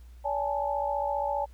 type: tone cluster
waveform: sine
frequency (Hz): 572 / 823 / 878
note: D5 / G#5 / A5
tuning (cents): -46 / -16 / -4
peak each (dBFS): -31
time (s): 0.24-1.46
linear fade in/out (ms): 20
effects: added 60 Hz sine -46 dBFS peak until 1.53 s + pink hiss -65 dBFS RMS until 1.53 s